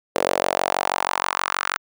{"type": "tone with high-pass filter sweep", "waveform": "sawtooth", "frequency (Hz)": 46.25, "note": "F#1", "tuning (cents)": 0, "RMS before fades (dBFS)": -23, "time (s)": [0.15, 1.78], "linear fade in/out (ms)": 10, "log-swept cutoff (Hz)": [500, 1400], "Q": 2.8, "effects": []}